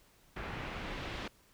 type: noise with low-pass filter sweep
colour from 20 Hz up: pink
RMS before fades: -41 dBFS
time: 0.36-1.28 s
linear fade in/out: 5 ms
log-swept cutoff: 2100 to 3400 Hz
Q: 1.2
effects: pink hiss -65 dBFS RMS until 1.53 s